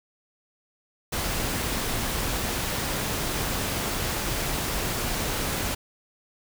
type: noise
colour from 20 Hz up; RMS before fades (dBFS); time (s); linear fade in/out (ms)
pink; -28; 1.12-5.75; 10
effects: none